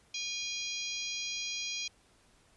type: harmonic tone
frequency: 815 Hz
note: G#5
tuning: 33 cents flat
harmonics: 3 / 4 / 5 / 6 / 7 / 8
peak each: -40 / -41 / -42 / -43 / -43 / -44 dBFS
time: 0.14-1.88 s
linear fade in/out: 5 ms
effects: pink hiss -65 dBFS RMS until 2.56 s + resampled to 24000 Hz